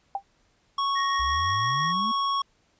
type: tone with exponential decay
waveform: sine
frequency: 791 Hz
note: G5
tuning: 15 cents sharp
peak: -21 dBFS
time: 0.15-0.23 s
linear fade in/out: 2 ms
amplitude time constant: 16 ms
type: tone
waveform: square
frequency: 1108 Hz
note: C#6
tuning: 1 cent flat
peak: -24 dBFS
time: 0.78-2.42 s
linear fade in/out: 5 ms
type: tone with tremolo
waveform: square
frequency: 1870 Hz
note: A#6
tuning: 5 cents sharp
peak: -30 dBFS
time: 0.95-1.93 s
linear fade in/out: 20 ms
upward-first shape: triangle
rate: 5.9 Hz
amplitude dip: 40%
type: exponential sweep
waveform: sine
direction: up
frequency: 61 to 233.1 Hz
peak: -31 dBFS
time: 1.19-2.12 s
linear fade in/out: 10 ms
effects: pink hiss -66 dBFS RMS until 2.79 s + resampled to 16000 Hz